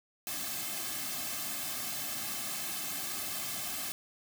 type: noise with comb filter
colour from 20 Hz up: white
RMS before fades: -37 dBFS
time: 0.27-3.92 s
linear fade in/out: 0 ms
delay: 2.1 ms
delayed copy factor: -0.95
effects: none